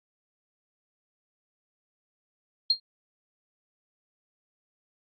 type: tone with exponential decay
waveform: sine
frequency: 4219 Hz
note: C8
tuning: 14 cents sharp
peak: -15 dBFS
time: 2.7-2.8 s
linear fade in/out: 5 ms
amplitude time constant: 20 ms
effects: Opus 48 kbps